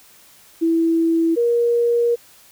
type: tone pair in turn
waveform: sine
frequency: 329.6 / 472.9 Hz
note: E4 / A#4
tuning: 0 / +25 cents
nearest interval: tritone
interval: 625 cents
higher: second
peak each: -14 dBFS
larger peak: neither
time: 0.61-1.36 / 1.36-2.16 s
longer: second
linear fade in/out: 20 ms
effects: white hiss -49 dBFS RMS until 2.51 s